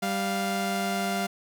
sawtooth tone pair together, 196.01 / 698.5 Hz, G3 / F5, 0 / 0 cents, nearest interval octave + minor seventh, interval 2200 cents, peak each -25 dBFS, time 0.02-1.27 s, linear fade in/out 10 ms, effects none

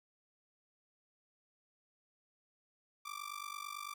sawtooth tone with amplitude modulation, 1174.7 Hz, D6, in tune, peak -35 dBFS, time 3.05-3.94 s, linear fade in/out 10 ms, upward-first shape sine, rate 49 Hz, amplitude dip 90%, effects none

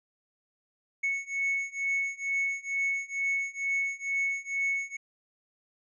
triangle beating tone pair, 2207 / 2209.2 Hz, C#7 / C#7, -8 / -6 cents, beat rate 2.2 Hz, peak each -30 / -29 dBFS, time 1.03-4.97 s, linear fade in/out 10 ms, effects resampled to 16000 Hz

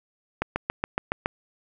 click train, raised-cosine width 0.5 ms, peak -9 dBFS, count 7, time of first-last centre 0.42-1.259 s, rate 7.15 Hz, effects none

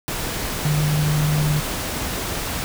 sine tone in noise, 150.1 Hz, D3, 38 cents sharp, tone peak -17 dBFS, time 0.65-1.6 s, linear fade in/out 0 ms, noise pink, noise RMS -26 dBFS, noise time 0.08-2.64 s, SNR +6 dB, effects none

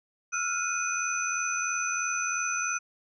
sine tone cluster, 1342 / 1425 / 2485 / 6040 Hz, E6 / F6 / D#7 / F#8, +31 / +34 / -3 / +35 cents, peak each -34 / -32 / -33 / -32 dBFS, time 0.32-2.79 s, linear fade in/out 20 ms, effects none

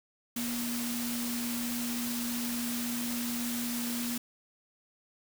sine tone in noise, 239.2 Hz, A#3, 45 cents sharp, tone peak -33 dBFS, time 0.36-4.18 s, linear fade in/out 5 ms, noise white, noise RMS -37 dBFS, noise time 0.36-4.18 s, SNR +1 dB, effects none

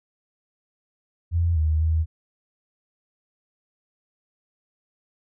sine tone with pitch steps, 84.9 / 78.1 / 80.1 Hz, F2 / D#2 / E2, -48 / +7 / -49 cents, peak -18 dBFS, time 1.31-2.06 s, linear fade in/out 50 ms, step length 250 ms, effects none

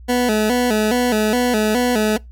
20% pulse tone with vibrato, 230 Hz, A#3, 23 cents flat, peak -10 dBFS, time 0.08-2.18 s, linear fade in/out 20 ms, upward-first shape square, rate 2.4 Hz, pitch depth 120 cents each way, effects noise-tail reverb RT60 0.2 s tail -25 dB re dry + added 60 Hz sine -36 dBFS peak until 2.31 s

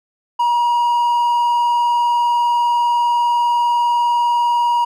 triangle tone with vibrato, 955 Hz, A#5, 42 cents sharp, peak -11 dBFS, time 0.39-4.85 s, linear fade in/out 10 ms, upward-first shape sine, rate 20 Hz, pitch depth 20 cents each way, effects none

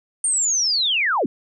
sine linear sweep, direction down, 8910 to 193.8 Hz, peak -17 dBFS, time 0.24-1.26 s, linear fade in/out 2 ms, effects none

